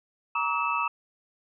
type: tone cluster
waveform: sine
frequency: 939 / 1142 / 1279 / 2636 Hz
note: A#5 / D6 / D#6 / E7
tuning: +12 / -49 / +47 / -1 cents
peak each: -30 dBFS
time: 0.35-0.88 s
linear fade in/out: 5 ms
effects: none